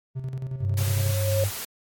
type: tone with tremolo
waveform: triangle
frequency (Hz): 130.81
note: C3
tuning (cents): 0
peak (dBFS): -25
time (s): 0.15-1.16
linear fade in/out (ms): 20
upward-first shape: square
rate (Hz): 11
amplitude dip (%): 55
type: tone with exponential growth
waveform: sine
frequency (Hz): 544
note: C#5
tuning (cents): -33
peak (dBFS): -21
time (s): 0.38-1.44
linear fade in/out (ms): 2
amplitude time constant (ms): 230
type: tone with pitch glide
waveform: sine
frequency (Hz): 98 to 99.25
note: G2 to G2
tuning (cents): 0 to +22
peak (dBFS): -22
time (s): 0.6-1.51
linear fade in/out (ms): 50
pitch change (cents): +22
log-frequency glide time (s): 0.74-1.05
type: noise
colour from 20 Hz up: white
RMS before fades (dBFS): -34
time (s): 0.77-1.65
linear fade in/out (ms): 5
effects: AAC 64 kbps